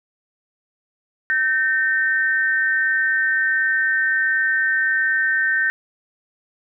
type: tone pair together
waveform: sine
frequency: 1545.4 / 1824 Hz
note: G6 / A#6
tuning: -25 / -38 cents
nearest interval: minor third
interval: 287 cents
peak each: -19 dBFS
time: 1.3-5.7 s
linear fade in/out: 0 ms
effects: none